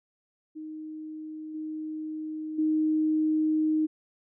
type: tone with level steps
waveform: sine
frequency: 311.1 Hz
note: D#4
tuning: in tune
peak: -36 / -32 / -22 dBFS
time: 0.55-3.87 s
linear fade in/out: 20 ms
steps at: 1.54 / 2.58 s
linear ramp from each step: 10 ms
effects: none